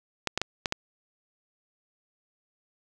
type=clicks; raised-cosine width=0.2 ms; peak=-9 dBFS; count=5; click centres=0.273 / 0.376 / 0.416 / 0.658 / 0.724 s; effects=none